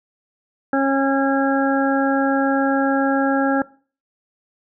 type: harmonic tone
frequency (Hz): 272.7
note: C#4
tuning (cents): -28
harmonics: 1 / 2 / 3 / 5 / 6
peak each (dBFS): -18 / -21 / -23 / -25 / -26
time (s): 0.73-3.62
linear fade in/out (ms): 2
effects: noise-tail reverb RT60 0.4 s tail -20 dB re dry